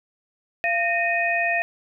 sine tone cluster, 687 / 1838 / 2500 Hz, F5 / A#6 / D#7, -29 / -25 / +8 cents, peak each -24 dBFS, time 0.64-1.62 s, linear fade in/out 0 ms, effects none

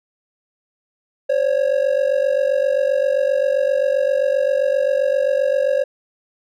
triangle ring-modulated tone, 549 Hz, C#5, 17 cents flat, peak -10 dBFS, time 1.29-5.84 s, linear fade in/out 10 ms, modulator 23.8 Hz, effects none

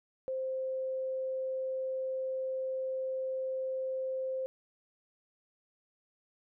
sine tone, 523.3 Hz, C5, in tune, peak -32 dBFS, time 0.28-4.46 s, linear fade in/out 0 ms, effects none

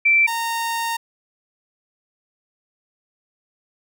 sine / sawtooth tone pair in turn, 2338 / 922.2 Hz, D7 / A#5, -8 / -19 cents, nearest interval octave + major third, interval 1611 cents, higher first, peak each -12 / -18 dBFS, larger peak first, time 0.05-0.27 / 0.27-0.97 s, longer second, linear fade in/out 10 ms, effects none

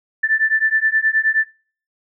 sine beating tone pair, 1760 / 1769.5 Hz, A6 / A6, 0 / +9 cents, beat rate 9.5 Hz, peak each -17 dBFS, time 0.23-1.45 s, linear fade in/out 10 ms, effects noise-tail reverb RT60 0.5 s tail -26 dB re dry

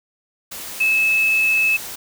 sine tone in noise, 2600 Hz, E7, 24 cents flat, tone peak -14 dBFS, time 0.8-1.77 s, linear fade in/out 10 ms, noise white, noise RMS -32 dBFS, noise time 0.51-1.96 s, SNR +15 dB, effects none

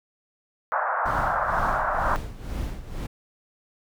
white band-pass noise, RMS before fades -25 dBFS, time 0.72-2.16 s, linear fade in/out 0 ms, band 580 to 1500 Hz, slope 48 dB/octave
brown noise with tremolo, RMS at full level -28 dBFS, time 1.05-3.07 s, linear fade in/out 10 ms, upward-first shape sine, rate 2.1 Hz, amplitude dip 75%
effects none

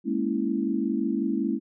sine chord, A# half-diminished seventh, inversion third, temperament equal, 207.7 / 233.1 / 277.2 / 329.6 Hz, G#3 / A#3 / C#4 / E4, 0 / 0 / 0 / 0 cents, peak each -29 dBFS, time 0.04-1.6 s, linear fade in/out 50 ms, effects none

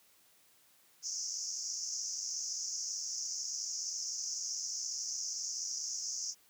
pink band-pass noise, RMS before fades -39 dBFS, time 1.02-6.35 s, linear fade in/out 50 ms, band 5200 to 6800 Hz, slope 96 dB/octave, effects white hiss -66 dBFS RMS until 6.49 s + high-pass 80 Hz 12 dB/octave

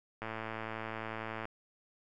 click train, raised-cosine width 0.5 ms, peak -24 dBFS, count 138, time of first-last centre 0.22-1.454 s, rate 111 Hz, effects none

